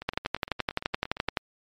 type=two click trains; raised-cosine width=0.3 ms; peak=-21 / -9 dBFS; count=12 / 16; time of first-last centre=0.02-1.284 / 0.09-1.372 s; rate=8.7 / 11.7 Hz; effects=MP3 64 kbps